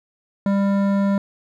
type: tone with hard clipping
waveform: sine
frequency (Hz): 198.5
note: G3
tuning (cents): +22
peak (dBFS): -18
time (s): 0.46-1.18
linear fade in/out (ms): 2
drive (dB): 13
effects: none